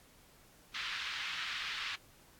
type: band-pass noise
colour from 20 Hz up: white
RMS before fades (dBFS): -40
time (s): 0.74-1.96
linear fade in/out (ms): 10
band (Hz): 1300 to 3700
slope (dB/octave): 24
effects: pink hiss -62 dBFS RMS until 2.39 s + AAC 64 kbps